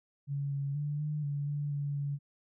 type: tone with pitch steps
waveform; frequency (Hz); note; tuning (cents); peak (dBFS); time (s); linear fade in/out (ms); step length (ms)
sine; 141.1 / 139.9 / 146.7 / 150.4 / 143.4 / 145.6 / 143.2 / 142.4; C#3 / C#3 / D3 / D3 / D3 / D3 / D3 / C#3; +31 / +16 / -2 / +42 / -41 / -15 / -43 / +47; -31; 0.27-2.19; 50; 240
effects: none